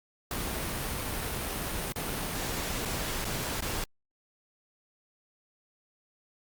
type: noise with dropouts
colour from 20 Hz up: pink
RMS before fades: -33 dBFS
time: 0.31-3.84 s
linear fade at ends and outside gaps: 2 ms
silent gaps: 1.923-1.959 / 2.852-2.856 / 3.246-3.251 / 3.607-3.622 s
effects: Opus 48 kbps